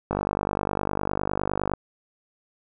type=click train; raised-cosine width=1 ms; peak=-10 dBFS; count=82; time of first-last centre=0.11-1.737 s; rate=49.8 Hz; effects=none